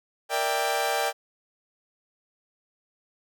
sawtooth chord, E half-diminished seventh, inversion second, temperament equal with one note detuned, 466.2 / 587.3 / 659.3 / 789.9 Hz, Bb4 / D5 / E5 / G5, 0 / 0 / 0 / +13 cents, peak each -28 / -26 / -29 / -23 dBFS, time 0.29-1.13 s, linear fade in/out 50 ms, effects none

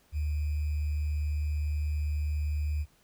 sine tone with sample-and-hold, 74.8 Hz, D2, 32 cents sharp, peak -27 dBFS, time 0.12-2.86 s, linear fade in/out 50 ms, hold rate 2450 Hz, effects pink hiss -65 dBFS RMS until 3.03 s

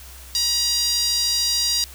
sawtooth tone with high-pass filter, 953 Hz, A#5, 38 cents sharp, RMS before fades -21 dBFS, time 0.35-1.84 s, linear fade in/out 0 ms, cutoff 4700 Hz, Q 4.3, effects added 64 Hz sine -41 dBFS peak until 1.94 s + white hiss -43 dBFS RMS until 1.94 s

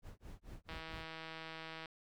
brown noise with tremolo, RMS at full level -48 dBFS, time 0.02-1.09 s, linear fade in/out 50 ms, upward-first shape sine, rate 4.5 Hz, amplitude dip 100%
click train, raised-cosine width 0.3 ms, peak -31 dBFS, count 189, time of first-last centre 0.69-1.858 s, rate 161 Hz
effects none

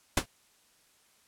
pink noise with exponential decay, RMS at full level -19 dBFS, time 0.17-0.26 s, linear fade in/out 5 ms, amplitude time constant 19 ms, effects white hiss -65 dBFS RMS until 1.27 s + low-pass 11000 Hz 12 dB/octave

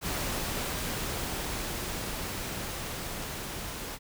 pink noise with level ramp, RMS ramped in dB -32 to -38 dBFS, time 0.01-3.99 s, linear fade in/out 50 ms, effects none

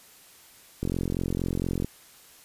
click train, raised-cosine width 3 ms, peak -15 dBFS, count 46, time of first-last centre 0.83-1.846 s, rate 44.3 Hz, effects white hiss -53 dBFS RMS until 2.44 s + resampled to 32000 Hz

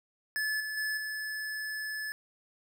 square tone with level steps, 1727 Hz, A6, 33 cents flat, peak -30 / -35 / -31 / -35 dBFS, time 0.36-2.12 s, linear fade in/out 0 ms, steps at 0.6 / 0.77 / 0.97 s, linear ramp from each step 5 ms, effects none

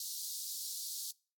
pink high-pass noise, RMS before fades -41 dBFS, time 0-1.11 s, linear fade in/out 2 ms, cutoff 4000 Hz, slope 48 dB/octave, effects noise-tail reverb RT60 0.4 s tail -25 dB re dry + AAC 64 kbps

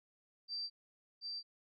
sine tone with echo, 4682 Hz, D8, 6 cents flat, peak -38 dBFS, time 0.48-0.7 s, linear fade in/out 50 ms, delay 730 ms, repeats 1, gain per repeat -2 dB, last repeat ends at 1.43 s, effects none

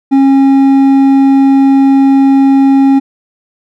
triangle tone with hard clipping, 272 Hz, C#4, 33 cents flat, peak -5 dBFS, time 0.11-3 s, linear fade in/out 20 ms, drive 9 dB, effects none

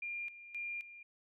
sine tone with tremolo, 2400 Hz, D7, 37 cents sharp, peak -38 dBFS, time 0.02-1.03 s, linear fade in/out 5 ms, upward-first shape square, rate 1.9 Hz, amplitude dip 75%, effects none

